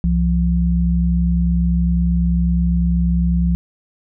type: tone pair together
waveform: sine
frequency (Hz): 64.8 / 173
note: C2 / F3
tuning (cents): -16 / -16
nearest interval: octave + perfect fourth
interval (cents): 1700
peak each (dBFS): -16 / -16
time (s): 0.04-3.55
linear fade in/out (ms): 0
effects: none